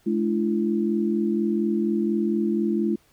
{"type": "tone cluster", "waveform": "sine", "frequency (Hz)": [213.5, 295.1, 339.3], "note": ["G#3", "D4", "F4"], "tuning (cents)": [48, 8, -50], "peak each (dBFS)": [-23, -30, -24], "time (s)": [0.06, 2.96], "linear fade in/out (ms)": 10, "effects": ["pink hiss -61 dBFS RMS until 3.12 s"]}